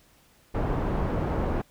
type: low-pass noise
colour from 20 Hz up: pink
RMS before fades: -27 dBFS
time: 0.54-1.62 s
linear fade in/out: 10 ms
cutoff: 880 Hz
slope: 12 dB/octave
effects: pink hiss -60 dBFS RMS until 1.7 s